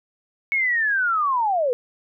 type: linear sweep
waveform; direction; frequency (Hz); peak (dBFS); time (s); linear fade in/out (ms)
sine; down; 2217 to 467.7; -18; 0.52-1.73; 0
effects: none